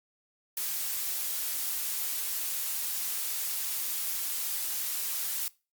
blue noise, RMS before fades -32 dBFS, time 0.57-5.48 s, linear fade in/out 2 ms, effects noise-tail reverb RT60 0.3 s tail -22 dB re dry + Opus 48 kbps

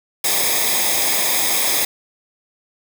white noise with comb filter, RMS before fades -18 dBFS, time 0.24-1.85 s, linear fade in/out 5 ms, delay 0.69 ms, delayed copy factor -0.75, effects none

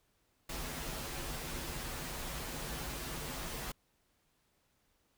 pink noise with comb filter, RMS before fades -41 dBFS, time 0.49-3.72 s, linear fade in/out 5 ms, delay 10 ms, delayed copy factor -0.65, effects pink hiss -75 dBFS RMS until 5.17 s

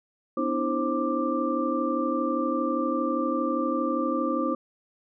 sine tone cluster, 250 / 295 / 327.5 / 530 / 1180 Hz, B3 / D4 / E4 / C5 / D6, +21 / +8 / -11 / +22 / +8 cents, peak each -30 dBFS, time 0.37-4.55 s, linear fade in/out 5 ms, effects none

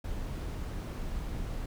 brown noise, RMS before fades -36 dBFS, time 0.04-1.66 s, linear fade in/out 5 ms, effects none

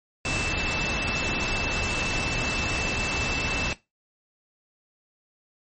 sine tone in noise, 2649 Hz, E7, 8 cents sharp, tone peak -29 dBFS, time 0.25-3.73 s, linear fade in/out 2 ms, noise pink, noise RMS -28 dBFS, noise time 0.25-3.73 s, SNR -4 dB, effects noise-tail reverb RT60 0.2 s tail -17 dB re dry + MP3 32 kbps

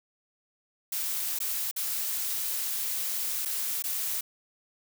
blue noise with dropouts, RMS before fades -31 dBFS, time 0.92-4.21 s, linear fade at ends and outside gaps 5 ms, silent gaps 1.389-1.402 / 1.713-1.762 / 3.452-3.456 / 3.824-3.839 s, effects none

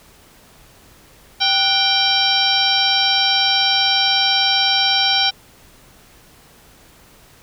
harmonic tone with a mistuned harmonic, 784 Hz, G5, in tune, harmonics 1 / 2 / 3 / 4 / 5 / 6 / 7, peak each -22 / -25 / -24 / -19 / -19 / -25 / -21 dBFS, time 1.4-5.31 s, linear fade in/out 20 ms, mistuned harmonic 2, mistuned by -110 cents, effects pink hiss -48 dBFS RMS until 7.42 s

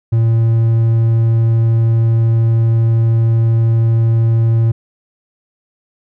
triangle tone, 114.1 Hz, A#2, 37 cents flat, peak -7 dBFS, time 0.12-4.72 s, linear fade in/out 10 ms, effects none

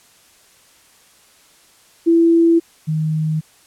sine tone pair in turn, 333.8 / 156.31 Hz, E4 / D#3, +22 / +8 cents, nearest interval octave + minor second, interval 1314 cents, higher first, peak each -9 / -16 dBFS, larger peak first, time 2.06-2.6 / 2.87-3.41 s, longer neither, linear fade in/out 20 ms, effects white hiss -51 dBFS RMS until 3.66 s + low-pass 11000 Hz 12 dB/octave

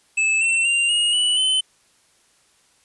square tone with pitch steps, 2615 / 2696 / 2780 / 2867 / 2956 / 3048 Hz, E7 / E7 / F7 / F7 / F#7 / G7, -15 / +38 / -9 / +45 / -2 / -49 cents, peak -17 dBFS, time 0.17-1.61 s, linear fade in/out 10 ms, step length 240 ms, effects white hiss -59 dBFS RMS until 2.84 s + resampled to 24000 Hz

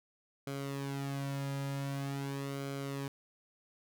sawtooth tone with flanger, 138.59 Hz, C#3, in tune, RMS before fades -38 dBFS, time 0.47-3.08 s, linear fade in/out 2 ms, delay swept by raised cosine 1.1 to 2.7 ms, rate 0.45 Hz, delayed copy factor -0.65, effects none

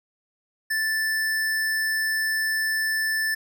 square tone, 1760 Hz, A6, in tune, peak -23 dBFS, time 0.7-3.35 s, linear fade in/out 10 ms, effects none

